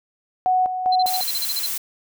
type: tone with tremolo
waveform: sine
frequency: 740 Hz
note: F#5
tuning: in tune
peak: -15 dBFS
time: 0.46-1.21 s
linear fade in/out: 0 ms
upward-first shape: square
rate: 2.5 Hz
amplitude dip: 60%
type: tone bursts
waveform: sine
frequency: 4100 Hz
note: C8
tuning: 36 cents flat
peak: -23 dBFS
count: 11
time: 0.92-1.666 s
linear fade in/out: 5 ms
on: 36 ms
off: 35 ms
type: noise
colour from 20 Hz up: blue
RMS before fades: -26 dBFS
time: 1.06-1.78 s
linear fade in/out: 5 ms
effects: none